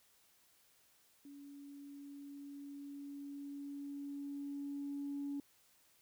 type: tone with level ramp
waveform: sine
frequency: 282.9 Hz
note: C#4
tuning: 35 cents sharp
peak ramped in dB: -51 to -37 dBFS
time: 1.25-5.4 s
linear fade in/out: 2 ms
effects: tanh soft clip ceiling -34 dBFS + white hiss -70 dBFS RMS until 6.01 s